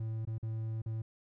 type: tone with dropouts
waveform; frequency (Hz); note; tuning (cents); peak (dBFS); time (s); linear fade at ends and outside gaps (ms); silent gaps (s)
triangle; 111.3; A2; +20; -32; 0-1.02; 5; 0.252-0.272 / 0.382-0.428 / 0.819-0.86
effects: none